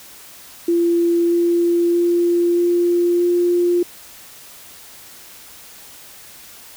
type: tone with pitch steps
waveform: sine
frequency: 341.7 / 343.9 / 346.1 / 348.3 / 350.5 Hz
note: F4 / F4 / F4 / F4 / F4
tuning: -38 / -27 / -16 / -5 / +6 cents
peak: -13 dBFS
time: 0.68-3.83 s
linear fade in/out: 5 ms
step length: 630 ms
effects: white hiss -41 dBFS RMS until 6.76 s